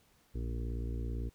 harmonic tone, 58 Hz, A#1, 8 cents flat, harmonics 1 / 2 / 4 / 5 / 6 / 7 / 8, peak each -35 / -41 / -47 / -49 / -51 / -52 / -53 dBFS, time 0.34-1.3 s, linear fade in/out 20 ms, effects pink hiss -68 dBFS RMS until 1.34 s

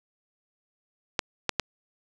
clicks, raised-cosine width 0.2 ms, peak -6 dBFS, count 3, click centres 1.192 / 1.493 / 1.597 s, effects none

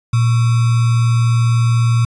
sine tone with sample-and-hold, 117 Hz, A#2, 7 cents sharp, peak -10 dBFS, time 0.13-2.05 s, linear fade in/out 5 ms, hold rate 1225 Hz, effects resampled to 22050 Hz

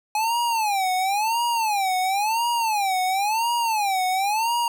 square tone with vibrato, 838 Hz, G#5, 15 cents sharp, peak -21 dBFS, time 0.15-4.68 s, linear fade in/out 2 ms, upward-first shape sine, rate 0.96 Hz, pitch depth 220 cents each way, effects none

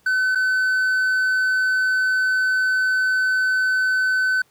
triangle tone with dropouts, 1516 Hz, F#6, 42 cents sharp, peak -15 dBFS, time 0.06-4.42 s, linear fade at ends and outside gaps 5 ms, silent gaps 0.35-0.355 s, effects pink hiss -60 dBFS RMS until 4.5 s + high-pass 80 Hz 12 dB/octave

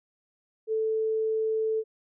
sine tone, 440 Hz, A4, in tune, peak -24 dBFS, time 0.67-1.84 s, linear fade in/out 50 ms, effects none

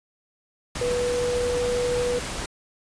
sine tone in noise, 489.1 Hz, B4, 17 cents flat, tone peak -22 dBFS, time 0.81-2.19 s, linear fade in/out 5 ms, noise pink, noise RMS -31 dBFS, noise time 0.75-2.46 s, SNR +6 dB, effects resampled to 22050 Hz

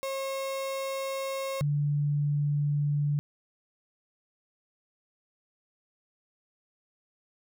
35% pulse / sine tone pair in turn, 540 / 145.78 Hz, C#5 / D3, -45 / -12 cents, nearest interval octave + major seventh, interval 2267 cents, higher first, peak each -29 / -24 dBFS, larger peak second, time 0.03-1.61 / 1.61-3.19 s, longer neither, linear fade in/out 0 ms, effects none

